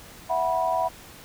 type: chord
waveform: sine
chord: E suspended second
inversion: none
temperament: equal with one note detuned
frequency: 659.3 / 740 / 977.5 Hz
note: E5 / F#5 / B5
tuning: 0 / 0 / -18 cents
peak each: -26 dBFS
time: 0.29-0.89 s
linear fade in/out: 20 ms
effects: pink hiss -46 dBFS RMS until 1.24 s